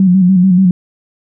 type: tone with vibrato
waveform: sine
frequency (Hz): 185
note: F#3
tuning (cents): 0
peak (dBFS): -5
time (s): 0-0.71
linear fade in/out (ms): 2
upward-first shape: square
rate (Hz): 6.9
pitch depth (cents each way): 57
effects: none